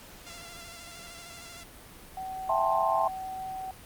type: tone with vibrato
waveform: 5% pulse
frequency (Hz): 686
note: F5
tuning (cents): -31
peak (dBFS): -32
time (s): 0.26-1.64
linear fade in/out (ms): 10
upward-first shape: square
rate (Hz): 13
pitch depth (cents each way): 30
type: tone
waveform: sine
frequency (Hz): 757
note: F#5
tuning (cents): +39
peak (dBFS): -34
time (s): 2.17-3.71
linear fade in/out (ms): 2
type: chord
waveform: sine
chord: A minor seventh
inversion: second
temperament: just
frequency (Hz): 660 / 792 / 880 / 1056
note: E5 / G5 / A5 / C6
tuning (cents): +2 / +18 / 0 / +16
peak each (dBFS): -29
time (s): 2.49-3.08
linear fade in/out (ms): 5
effects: pink hiss -49 dBFS RMS until 3.85 s + Opus 48 kbps